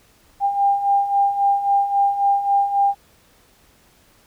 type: beating tone pair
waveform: sine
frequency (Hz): 797 / 800.7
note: G5 / G5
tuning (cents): +28 / +37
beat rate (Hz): 3.7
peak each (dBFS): -22 / -16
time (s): 0.4-2.95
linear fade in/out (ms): 50
effects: pink hiss -55 dBFS RMS until 4.26 s